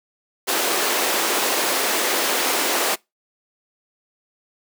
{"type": "high-pass noise", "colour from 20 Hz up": "pink", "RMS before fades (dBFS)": -21, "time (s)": [0.47, 2.96], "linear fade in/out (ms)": 20, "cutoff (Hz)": 330, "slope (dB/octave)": 24, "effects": ["noise-tail reverb RT60 0.2 s tail -24 dB re dry"]}